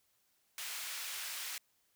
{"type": "high-pass noise", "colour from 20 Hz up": "pink", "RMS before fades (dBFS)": -42, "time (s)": [0.58, 1.58], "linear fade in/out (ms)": 2, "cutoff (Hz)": 1800, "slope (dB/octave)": 12, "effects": ["white hiss -75 dBFS RMS until 1.95 s"]}